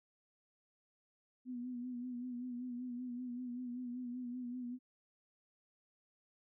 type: tone with vibrato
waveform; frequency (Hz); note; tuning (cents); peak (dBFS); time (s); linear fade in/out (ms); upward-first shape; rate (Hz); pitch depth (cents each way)
sine; 246.9; B3; 0; -40; 1.45-4.79; 50; sine; 5.2; 47
effects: none